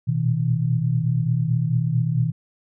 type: tone cluster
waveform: sine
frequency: 115 / 119.2 / 123.9 / 159.9 Hz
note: A#2 / A#2 / B2 / D#3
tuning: -23 / +39 / +6 / +48 cents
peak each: -30 / -30 / -21 / -22 dBFS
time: 0.07-2.32 s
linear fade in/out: 20 ms
effects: none